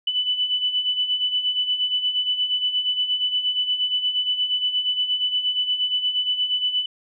sine beating tone pair, 2982 / 2990.5 Hz, F#7 / F#7, +13 / +18 cents, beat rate 8.5 Hz, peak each -27 / -21 dBFS, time 0.07-6.86 s, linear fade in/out 5 ms, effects none

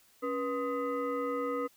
sine tone with frequency modulation, 487.1 Hz, B4, 24 cents flat, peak -30 dBFS, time 0.22-1.68 s, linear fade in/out 20 ms, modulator 765 Hz, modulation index 1.1, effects white hiss -64 dBFS RMS until 1.76 s

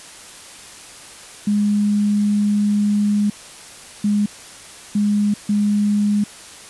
sine tone bursts at uneven times, 206.6 Hz, G#3, 9 cents flat, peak -14 dBFS, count 4, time 1.47-3.3 / 4.04-4.26 / 4.95-5.34 / 5.49-6.24 s, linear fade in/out 5 ms, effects white hiss -39 dBFS RMS until 6.69 s + resampled to 24000 Hz

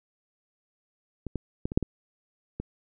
clicks, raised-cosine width 3 ms, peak -21 / -17 / -16 / -21 / -6 / -17 / -19 dBFS, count 7, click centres 1.267 / 1.357 / 1.655 / 1.719 / 1.775 / 1.827 / 2.6 s, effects none

